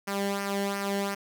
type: tone with flanger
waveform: sawtooth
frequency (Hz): 199.1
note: G3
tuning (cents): +27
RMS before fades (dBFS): -30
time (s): 0.07-1.15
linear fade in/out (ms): 10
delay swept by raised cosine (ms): 0.26 to 0.83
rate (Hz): 2.8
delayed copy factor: -0.65
effects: 9-bit

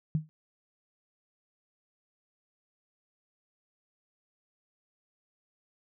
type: tone with exponential decay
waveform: sine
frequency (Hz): 155.56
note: D#3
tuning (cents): 0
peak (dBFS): -21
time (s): 0.15-0.29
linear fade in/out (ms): 0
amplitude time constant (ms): 29
effects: none

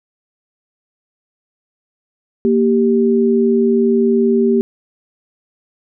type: tone pair together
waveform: sine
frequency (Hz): 233.1 / 392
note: A#3 / G4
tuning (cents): 0 / 0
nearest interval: major sixth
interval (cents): 900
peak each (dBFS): -13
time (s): 2.45-4.61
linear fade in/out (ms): 0
effects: none

